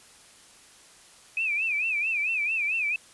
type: tone with vibrato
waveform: sine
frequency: 2496 Hz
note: D#7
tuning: 5 cents sharp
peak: -24 dBFS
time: 1.37-2.96 s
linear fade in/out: 2 ms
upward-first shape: sine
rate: 4.5 Hz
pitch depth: 140 cents each way
effects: white hiss -53 dBFS RMS until 3.13 s + resampled to 24000 Hz